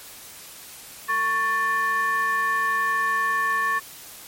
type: ring-modulated tone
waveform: triangle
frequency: 329.6 Hz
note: E4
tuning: in tune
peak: -15 dBFS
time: 1.08-3.8 s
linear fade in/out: 20 ms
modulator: 1440 Hz
effects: white hiss -42 dBFS RMS until 4.27 s + MP3 64 kbps